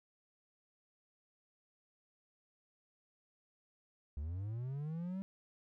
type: linear sweep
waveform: triangle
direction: up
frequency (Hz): 68.5 to 196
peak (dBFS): -36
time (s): 4.17-5.22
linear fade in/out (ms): 0
effects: none